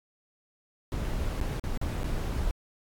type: noise with dropouts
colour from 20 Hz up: brown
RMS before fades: -30 dBFS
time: 0.92-2.51 s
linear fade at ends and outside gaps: 0 ms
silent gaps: 1.402-1.413 / 1.596-1.639 / 1.774-1.814 / 2.032-2.043 s
effects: AAC 64 kbps